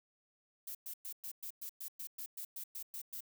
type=noise bursts; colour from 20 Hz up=violet; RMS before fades=-44 dBFS; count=14; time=0.67-3.206 s; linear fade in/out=5 ms; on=79 ms; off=110 ms; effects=none